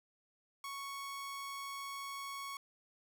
sawtooth tone, 1108.7 Hz, C#6, in tune, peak -38 dBFS, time 0.64-2.57 s, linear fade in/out 2 ms, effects none

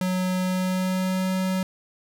square tone with pitch glide, 184.2 to 187.1 Hz, F#3 to F#3, -7 to +20 cents, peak -23 dBFS, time 0.01-1.63 s, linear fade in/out 2 ms, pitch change +27 cents, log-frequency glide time 0.4-1.32 s, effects none

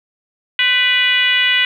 sine tone with frequency modulation, 2458 Hz, D#7, 22 cents flat, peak -11 dBFS, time 0.59-1.65 s, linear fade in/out 2 ms, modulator 474 Hz, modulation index 1.7, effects 8-bit

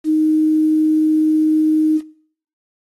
sine tone with quantisation, 311.1 Hz, D#4, in tune, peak -12 dBFS, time 0.04-2.01 s, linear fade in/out 50 ms, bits 7, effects noise-tail reverb RT60 0.6 s tail -20 dB re dry + AAC 32 kbps

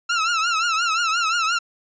sawtooth tone with vibrato, 1349 Hz, E6, 40 cents sharp, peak -15 dBFS, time 0.09-1.59 s, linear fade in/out 10 ms, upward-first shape triangle, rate 5.7 Hz, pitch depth 120 cents each way, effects resampled to 16000 Hz

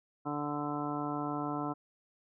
harmonic tone, 146.83 Hz, D3, in tune, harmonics 1 / 2 / 3 / 4 / 5 / 6 / 7 / 8 / 9, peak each -42 / -36 / -44 / -46 / -40 / -46 / -41 / -53 / -42 dBFS, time 0.25-1.74 s, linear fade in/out 20 ms, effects none

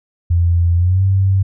sine tone with pitch glide, 85.8 to 96.31 Hz, F2 to G2, -30 to -30 cents, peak -10 dBFS, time 0.3-1.43 s, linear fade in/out 10 ms, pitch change +200 cents, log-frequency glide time 0.76-1.03 s, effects none

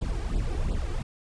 brown noise with flanger, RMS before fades -28 dBFS, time 0.01-1.03 s, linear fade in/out 10 ms, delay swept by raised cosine 0.23 to 2.63 ms, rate 2.8 Hz, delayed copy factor +0.95, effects resampled to 22050 Hz

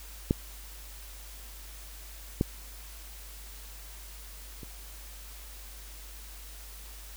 clicks, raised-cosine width 3 ms, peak -10 / -11 / -30 dBFS, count 3, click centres 0.309 / 2.411 / 4.632 s, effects added 50 Hz sine -45 dBFS peak until 7.16 s + white hiss -49 dBFS RMS until 7.16 s

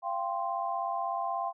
sine chord, F suspended second, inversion none, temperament equal with one note detuned, 687.6 / 784 / 1046.5 Hz, F5 / G5 / C6, -27 / 0 / 0 cents, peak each -34 dBFS, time 0.02-1.53 s, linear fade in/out 50 ms, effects none

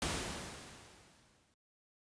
pink noise with exponential decay, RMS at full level -34 dBFS, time 0.02-1.54 s, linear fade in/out 0 ms, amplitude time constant 330 ms, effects high-pass 60 Hz 12 dB/octave + resampled to 22050 Hz

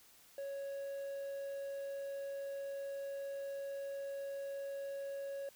triangle tone, 554.4 Hz, C#5, in tune, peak -38 dBFS, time 0.38-5.49 s, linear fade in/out 2 ms, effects white hiss -63 dBFS RMS until 5.55 s

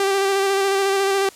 sawtooth tone with vibrato, 392 Hz, G4, in tune, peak -13 dBFS, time 0-1.29 s, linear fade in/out 2 ms, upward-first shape square, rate 14 Hz, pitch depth 19 cents each way, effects white hiss -45 dBFS RMS until 1.35 s + low-pass 11000 Hz 12 dB/octave

